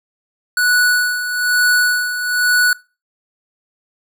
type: tone with tremolo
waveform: square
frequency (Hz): 1475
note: F#6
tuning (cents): -6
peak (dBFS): -11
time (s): 0.57-2.73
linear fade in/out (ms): 2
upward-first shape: sine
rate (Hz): 1.1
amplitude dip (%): 65
effects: noise-tail reverb RT60 0.3 s tail -21 dB re dry